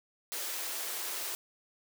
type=high-pass noise; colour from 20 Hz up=white; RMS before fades=-37 dBFS; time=0.32-1.35 s; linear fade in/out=0 ms; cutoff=310 Hz; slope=48 dB/octave; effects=none